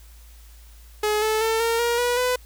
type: tone with pitch steps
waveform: sawtooth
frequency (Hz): 423.3 / 435.2 / 447.4 / 460 / 472.9 / 486.2 / 499.9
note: G#4 / A4 / A4 / A#4 / A#4 / B4 / B4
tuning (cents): +33 / -19 / +29 / -23 / +25 / -27 / +21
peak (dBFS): -16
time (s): 1.03-2.36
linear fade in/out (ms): 5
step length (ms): 190
effects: added 56 Hz sine -44 dBFS peak until 2.45 s + white hiss -54 dBFS RMS until 2.45 s

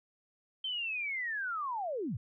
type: linear sweep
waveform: sine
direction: down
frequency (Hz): 3136 to 83.5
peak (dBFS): -33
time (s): 0.64-2.17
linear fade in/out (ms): 5
effects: none

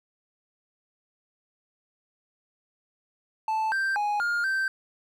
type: tone with pitch steps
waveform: triangle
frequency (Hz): 877 / 1570 / 830 / 1414 / 1558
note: A5 / G6 / G#5 / F6 / G6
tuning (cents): -6 / +2 / -1 / +21 / -11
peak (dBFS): -22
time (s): 3.48-4.68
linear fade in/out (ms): 2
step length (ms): 240
effects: none

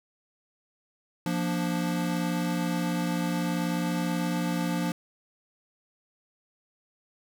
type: chord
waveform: square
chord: Bb major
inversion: second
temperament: equal with one note detuned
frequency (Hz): 174.61 / 235.2 / 293.7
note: F3 / Bb3 / D4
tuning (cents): 0 / +16 / 0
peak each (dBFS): -29 / -34 / -33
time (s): 1.26-4.92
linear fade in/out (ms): 2
effects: none

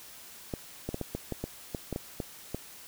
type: clicks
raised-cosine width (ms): 2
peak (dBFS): -19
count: 12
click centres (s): 0.538 / 0.89 / 0.944 / 1.013 / 1.15 / 1.323 / 1.44 / 1.748 / 1.927 / 1.961 / 2.202 / 2.546
effects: white hiss -49 dBFS RMS until 2.87 s

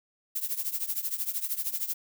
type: noise with tremolo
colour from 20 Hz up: violet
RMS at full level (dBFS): -28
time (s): 0.35-1.94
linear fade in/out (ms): 10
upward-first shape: triangle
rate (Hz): 13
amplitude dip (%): 90
effects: none

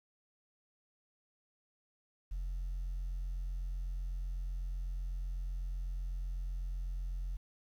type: tone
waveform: sine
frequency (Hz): 44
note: F1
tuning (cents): +14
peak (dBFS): -33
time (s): 2.31-7.37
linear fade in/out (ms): 10
effects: tanh soft clip ceiling -34 dBFS + 11-bit

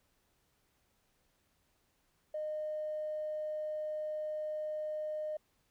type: tone with tanh clipping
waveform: triangle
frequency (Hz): 613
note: D#5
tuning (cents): -26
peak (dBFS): -35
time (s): 2.34-5.37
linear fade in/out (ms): 5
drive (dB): 4
effects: pink hiss -75 dBFS RMS until 5.7 s

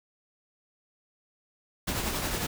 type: noise with tremolo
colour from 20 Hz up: pink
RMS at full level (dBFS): -29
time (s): 1.87-2.47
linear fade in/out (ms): 10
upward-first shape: triangle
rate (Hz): 11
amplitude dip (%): 45
effects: none

